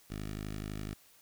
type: tone with notch filter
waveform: 10% pulse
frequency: 51.91 Hz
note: G#1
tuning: in tune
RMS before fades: -40 dBFS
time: 0.1-0.94 s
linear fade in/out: 5 ms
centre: 860 Hz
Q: 1.5
effects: white hiss -62 dBFS RMS until 1.21 s